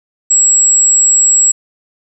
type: tone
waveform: sine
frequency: 7700 Hz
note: B8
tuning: 45 cents flat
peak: -6 dBFS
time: 0.3-1.52 s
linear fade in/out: 10 ms
effects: 7-bit